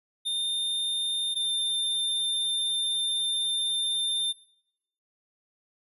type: tone pair in turn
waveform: square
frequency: 3623 / 3596 Hz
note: A7 / A7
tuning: +50 / +37 cents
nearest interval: unison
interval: 13 cents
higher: first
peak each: -27 / -26 dBFS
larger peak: second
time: 0.25-1.35 / 1.35-4.33 s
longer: second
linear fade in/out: 20 ms
effects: noise-tail reverb RT60 0.8 s tail -20 dB re dry + resampled to 32000 Hz